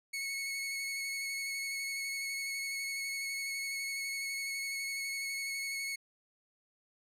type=tone with vibrato; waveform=sawtooth; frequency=2200 Hz; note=C#7; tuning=14 cents flat; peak=-32 dBFS; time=0.13-5.96 s; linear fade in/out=10 ms; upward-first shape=square; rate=12 Hz; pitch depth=13 cents each way; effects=resampled to 32000 Hz